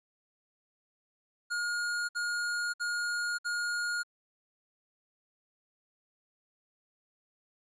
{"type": "tone bursts", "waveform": "square", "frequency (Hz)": 1429, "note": "F6", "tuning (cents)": 39, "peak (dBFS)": -31, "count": 4, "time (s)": [1.5, 4.034], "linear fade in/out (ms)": 20, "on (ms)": 590, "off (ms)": 58, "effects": ["resampled to 22050 Hz", "12-bit"]}